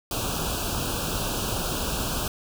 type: band-stop noise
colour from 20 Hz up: pink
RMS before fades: -28 dBFS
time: 0.11-2.28 s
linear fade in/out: 2 ms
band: 1600 to 2500 Hz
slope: 96 dB/octave
effects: none